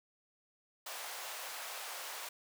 pink high-pass noise, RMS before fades -44 dBFS, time 0.86-2.29 s, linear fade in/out 5 ms, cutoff 610 Hz, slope 24 dB/octave, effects none

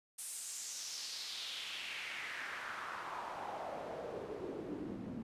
pink noise with band-pass filter sweep, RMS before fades -44 dBFS, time 0.18-5.23 s, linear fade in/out 10 ms, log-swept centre 9600 to 220 Hz, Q 2.7, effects resampled to 32000 Hz

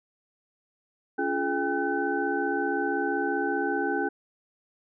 sine tone cluster, 281.7 / 347.1 / 422.5 / 799 / 1515 Hz, C#4 / F4 / G#4 / G5 / F#6, +28 / -11 / +30 / +33 / +40 cents, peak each -31 dBFS, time 1.18-4.09 s, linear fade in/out 10 ms, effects none

